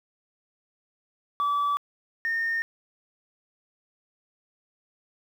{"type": "tone pair in turn", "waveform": "sine", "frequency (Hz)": [1152, 1828.7], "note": ["D6", "A#6"], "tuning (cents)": [-34, -34], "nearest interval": "minor sixth", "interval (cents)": 800, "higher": "second", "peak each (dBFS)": [-20, -23], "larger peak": "first", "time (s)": [[1.4, 1.77], [2.25, 2.62]], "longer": "neither", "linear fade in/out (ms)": 0, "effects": ["tanh soft clip ceiling -21 dBFS", "9-bit"]}